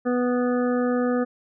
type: harmonic tone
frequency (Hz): 246.9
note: B3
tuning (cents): 0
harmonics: 1 / 2 / 3 / 5 / 6 / 7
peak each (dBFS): -22 / -24 / -34 / -33 / -38 / -39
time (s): 0.05-1.25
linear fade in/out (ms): 20
effects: none